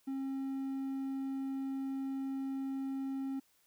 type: tone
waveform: triangle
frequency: 269.4 Hz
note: C#4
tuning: 49 cents flat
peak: -33 dBFS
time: 0.07-3.4 s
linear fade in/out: 10 ms
effects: white hiss -71 dBFS RMS until 3.66 s

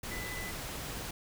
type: tone in noise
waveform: sine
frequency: 2000 Hz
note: B6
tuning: 21 cents sharp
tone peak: -41 dBFS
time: 0.11-0.51 s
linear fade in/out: 5 ms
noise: pink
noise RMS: -40 dBFS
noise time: 0.03-1.11 s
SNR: -4 dB
effects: none

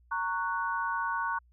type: chord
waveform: sine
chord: F# major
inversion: first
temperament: just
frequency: 925 / 1110 / 1480 Hz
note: A#5 / C#6 / F#6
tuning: -14 / +2 / 0 cents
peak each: -33 dBFS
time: 0.11-1.39 s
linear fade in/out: 10 ms
effects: added 60 Hz sine -59 dBFS peak until 1.52 s

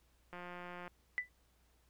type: click train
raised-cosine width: 0.5 ms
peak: -33 dBFS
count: 98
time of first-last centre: 0.33-0.878 s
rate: 177 Hz
type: tone with exponential decay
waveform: sine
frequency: 1988 Hz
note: B6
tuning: 11 cents sharp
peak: -29 dBFS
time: 1.18-1.29 s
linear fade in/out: 0 ms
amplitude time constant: 23 ms
effects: added 60 Hz sine -70 dBFS peak until 1.89 s + pink hiss -74 dBFS RMS until 1.89 s

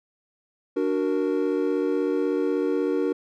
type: chord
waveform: triangle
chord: D augmented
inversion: none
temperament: equal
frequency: 293.7 / 370 / 466.2 Hz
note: D4 / F#4 / A#4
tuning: 0 / 0 / 0 cents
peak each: -24 dBFS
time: 0.76-3.13 s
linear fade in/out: 10 ms
effects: none

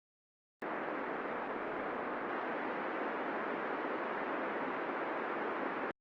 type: band-pass noise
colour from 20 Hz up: pink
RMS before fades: -38 dBFS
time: 0.62-5.91 s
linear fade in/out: 0 ms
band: 270 to 1900 Hz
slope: 24 dB/octave
effects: Opus 24 kbps

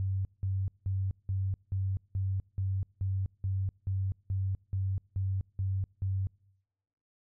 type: tone bursts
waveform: sine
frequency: 96 Hz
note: G2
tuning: 36 cents flat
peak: -28 dBFS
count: 15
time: 0-6.27 s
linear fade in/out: 0 ms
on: 250 ms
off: 180 ms
effects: noise-tail reverb RT60 0.9 s tail -26 dB re dry

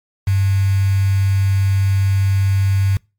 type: tone with quantisation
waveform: sine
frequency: 97.5 Hz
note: G2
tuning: 9 cents flat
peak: -12 dBFS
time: 0.27-2.97 s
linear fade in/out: 5 ms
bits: 5
effects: noise-tail reverb RT60 0.3 s tail -26 dB re dry + MP3 96 kbps

